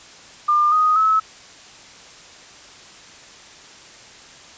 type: tone with pitch steps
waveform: sine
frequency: 1200 / 1246.6 / 1295.1 Hz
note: D6 / D#6 / E6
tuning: +37 / +3 / -31 cents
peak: -13 dBFS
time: 0.48-1.2 s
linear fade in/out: 10 ms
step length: 240 ms
effects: white hiss -43 dBFS RMS until 4.57 s + resampled to 16000 Hz